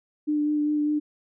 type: tone with vibrato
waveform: sine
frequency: 298.3 Hz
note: D4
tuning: 27 cents sharp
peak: -21 dBFS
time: 0.27-1 s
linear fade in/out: 20 ms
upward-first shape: sine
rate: 5 Hz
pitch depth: 14 cents each way
effects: none